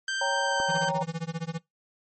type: tone with pitch glide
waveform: sawtooth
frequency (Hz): 1568 to 1553.6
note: G6 to G6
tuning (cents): 0 to -16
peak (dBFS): -24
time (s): 0.08-0.89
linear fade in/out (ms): 2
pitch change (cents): -16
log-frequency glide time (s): 0.45-0.62
type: chord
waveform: sine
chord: G diminished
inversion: second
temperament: equal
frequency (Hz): 554.4 / 784 / 932.3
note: Db5 / G5 / Bb5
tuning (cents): 0 / 0 / 0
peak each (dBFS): -30 / -32 / -29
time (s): 0.21-1.03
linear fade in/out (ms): 5
type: click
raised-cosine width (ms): 1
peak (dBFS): -20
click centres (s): 0.601
type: tone with tremolo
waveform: square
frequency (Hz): 164.81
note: E3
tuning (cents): 0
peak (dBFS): -28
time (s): 0.68-1.59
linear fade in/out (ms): 20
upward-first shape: sine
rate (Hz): 15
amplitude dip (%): 100
effects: noise-tail reverb RT60 0.2 s tail -26 dB re dry + MP3 32 kbps